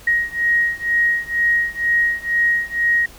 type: beating tone pair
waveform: sine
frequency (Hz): 1882 / 1884.1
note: A#6 / A#6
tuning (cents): +16 / +18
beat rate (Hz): 2.1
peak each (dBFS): -18 / -19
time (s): 0.07-3.06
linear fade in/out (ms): 5
effects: added 50 Hz sine -45 dBFS peak until 3.18 s + pink hiss -43 dBFS RMS until 3.18 s